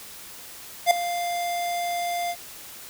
square tone with ADSR envelope, 698 Hz, F5, 1 cent flat, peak -12 dBFS, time 0.86-2.36 s, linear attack 49 ms, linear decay 3 ms, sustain -14 dB, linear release 57 ms, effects white hiss -42 dBFS RMS until 2.89 s

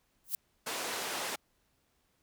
violet noise with exponential growth, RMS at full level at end -29 dBFS, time 0.24-0.35 s, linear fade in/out 1 ms, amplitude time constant 22 ms
pink band-pass noise, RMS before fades -37 dBFS, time 0.66-1.36 s, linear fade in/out 10 ms, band 430 to 12000 Hz, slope 12 dB/octave
effects pink hiss -74 dBFS RMS until 2.22 s

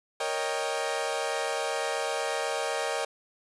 sawtooth chord, Eb dominant seventh, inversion second, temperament equal with one note detuned, 466.2 / 554.4 / 622.3 / 788.5 Hz, Bb4 / Db5 / Eb5 / G5, 0 / 0 / 0 / +10 cents, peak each -30 dBFS, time 0.2-3.05 s, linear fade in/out 5 ms, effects resampled to 24000 Hz + 8-bit

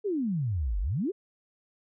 sine exponential two-way sweep, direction down then up, 440 to 43.65 to 440 Hz, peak -26 dBFS, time 0.04-1.12 s, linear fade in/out 20 ms, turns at 0.8 s, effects none

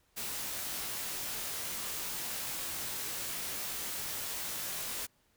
white noise with comb filter, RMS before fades -38 dBFS, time 0.16-5.07 s, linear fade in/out 20 ms, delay 20 ms, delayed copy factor -0.65, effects pink hiss -71 dBFS RMS until 5.36 s

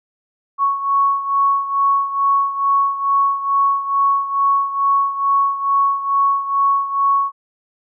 sine beating tone pair, 1108.7 / 1111 Hz, C#6 / C#6, 0 / +4 cents, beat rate 2.3 Hz, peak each -15 / -20 dBFS, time 0.58-7.32 s, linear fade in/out 50 ms, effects none

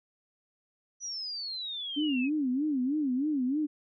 sine exponential sweep, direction down, 5950 to 2489 Hz, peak -34 dBFS, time 1-2.3 s, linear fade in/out 50 ms
sine tone with vibrato, 277.2 Hz, C#4, in tune, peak -26 dBFS, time 1.96-3.67 s, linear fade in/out 20 ms, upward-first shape sine, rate 3.2 Hz, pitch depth 190 cents each way
effects none

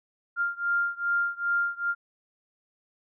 sine beating tone pair, 1396.9 / 1399.4 Hz, F6 / F6, 0 / +3 cents, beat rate 2.5 Hz, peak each -27 / -28 dBFS, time 0.36-1.95 s, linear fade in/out 50 ms, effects none

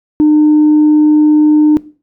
sine tone, 302.9 Hz, D#4, 46 cents flat, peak -3 dBFS, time 0.2-1.77 s, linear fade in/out 0 ms, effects noise-tail reverb RT60 0.4 s tail -20 dB re dry + tanh soft clip ceiling -2 dBFS

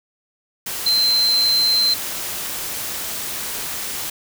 sine tone in noise, 4103 Hz, C8, 35 cents flat, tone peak -14 dBFS, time 0.86-1.94 s, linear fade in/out 5 ms, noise white, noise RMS -27 dBFS, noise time 0.66-4.1 s, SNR +10 dB, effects none

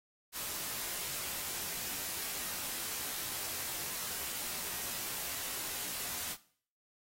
white noise with comb filter, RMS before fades -39 dBFS, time 0.32-6.37 s, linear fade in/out 50 ms, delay 19 ms, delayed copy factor -1, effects noise-tail reverb RT60 0.5 s tail -17 dB re dry + AAC 48 kbps

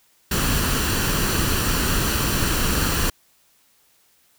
pink noise with comb filter, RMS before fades -21 dBFS, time 0.31-3.1 s, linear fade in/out 5 ms, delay 0.69 ms, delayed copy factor +0.5, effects white hiss -60 dBFS RMS until 4.38 s

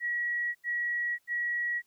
sine tone bursts, 1918 Hz, A#6, 49 cents sharp, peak -28 dBFS, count 3, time 0-1.822 s, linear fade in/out 50 ms, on 550 ms, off 86 ms, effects white hiss -72 dBFS RMS until 1.86 s

